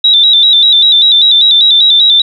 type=tone with vibrato; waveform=sine; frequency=3702 Hz; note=A#7; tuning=13 cents flat; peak=-3 dBFS; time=0.04-2.22 s; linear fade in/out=5 ms; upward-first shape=square; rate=5.1 Hz; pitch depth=69 cents each way; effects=none